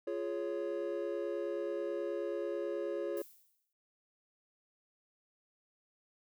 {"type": "chord", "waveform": "triangle", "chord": "Db major", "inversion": "first", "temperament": "just", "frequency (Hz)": [346.5, 415.8, 554.4], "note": ["F4", "Ab4", "Db5"], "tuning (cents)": [-14, 2, 0], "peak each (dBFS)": -37, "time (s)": [0.07, 3.22], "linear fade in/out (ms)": 5}
{"type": "noise with exponential decay", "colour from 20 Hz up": "violet", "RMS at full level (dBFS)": -49, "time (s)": [3.17, 3.73], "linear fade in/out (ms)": 1, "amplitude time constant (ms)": 120}
{"effects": []}